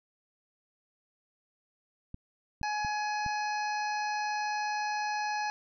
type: clicks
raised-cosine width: 5 ms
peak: -28 dBFS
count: 4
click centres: 2.144 / 2.614 / 2.848 / 3.263 s
type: harmonic tone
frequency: 841 Hz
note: G#5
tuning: 22 cents sharp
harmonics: 1 / 2 / 3 / 5 / 6 / 7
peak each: -31 / -37 / -41 / -45 / -47 / -48 dBFS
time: 2.63-5.5 s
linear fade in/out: 0 ms
effects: none